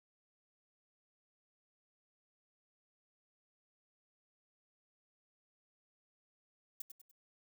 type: noise with echo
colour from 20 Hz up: violet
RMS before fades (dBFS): -41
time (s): 6.8-6.82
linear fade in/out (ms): 5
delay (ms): 98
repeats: 3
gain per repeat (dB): -8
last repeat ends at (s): 7.114
effects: none